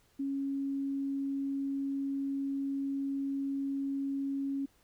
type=tone; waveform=sine; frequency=275.5 Hz; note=C#4; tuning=11 cents flat; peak=-31 dBFS; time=0.19-4.66 s; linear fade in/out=10 ms; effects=pink hiss -68 dBFS RMS until 4.83 s